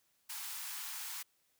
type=high-pass noise; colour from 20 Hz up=white; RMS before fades=-43 dBFS; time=0.29-1.23 s; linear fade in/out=10 ms; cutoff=790 Hz; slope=96 dB/octave; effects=white hiss -75 dBFS RMS until 1.59 s